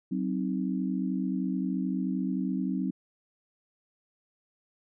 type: chord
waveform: sine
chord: C diminished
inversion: second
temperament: equal with one note detuned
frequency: 188.12 / 261.6 / 311.1 Hz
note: Gb3 / C4 / Eb4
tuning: +29 / 0 / 0 cents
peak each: -30 / -31 / -35 dBFS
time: 0.11-2.91 s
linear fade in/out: 10 ms
effects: none